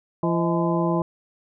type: harmonic tone with a mistuned harmonic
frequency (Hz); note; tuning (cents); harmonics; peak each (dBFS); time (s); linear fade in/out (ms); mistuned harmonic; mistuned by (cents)
169.9; F3; -47; 1 / 2 / 3 / 4 / 5 / 6; -23 / -24 / -31 / -28 / -31 / -29; 0.23-1.02; 2; 4; -120
effects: none